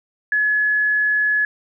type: tone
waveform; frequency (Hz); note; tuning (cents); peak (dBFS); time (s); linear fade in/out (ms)
sine; 1700; G#6; +40; -15; 0.32-1.45; 2
effects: none